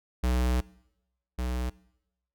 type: tone pair in turn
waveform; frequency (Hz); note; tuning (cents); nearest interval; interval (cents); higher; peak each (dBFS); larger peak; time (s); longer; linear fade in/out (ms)
square; 62 / 62; B1 / B1; +7 / +7; unison; 0; neither; -24 / -29; first; 0.23-0.61 / 1.38-1.7; first; 10
effects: noise-tail reverb RT60 0.9 s tail -22 dB re dry